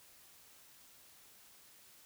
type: silence
effects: white hiss -61 dBFS RMS until 2.05 s